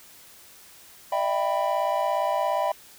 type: chord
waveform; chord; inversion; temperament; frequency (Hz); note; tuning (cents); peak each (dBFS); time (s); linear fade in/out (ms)
triangle; E minor seventh; third; equal with one note detuned; 602.1 / 659.3 / 784 / 987.8; D5 / E5 / G5 / B5; +43 / 0 / 0 / 0; -26; 1.12-2.72; 5
effects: white hiss -50 dBFS RMS until 2.98 s